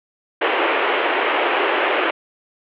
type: band-pass noise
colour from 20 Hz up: pink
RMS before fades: -19 dBFS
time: 0.41-2.11 s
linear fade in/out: 10 ms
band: 330 to 3000 Hz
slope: 48 dB/octave
effects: none